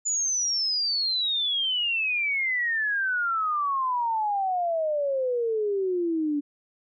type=exponential sweep; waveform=sine; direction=down; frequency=7040 to 285.1 Hz; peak=-23 dBFS; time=0.05-6.41 s; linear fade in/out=20 ms; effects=none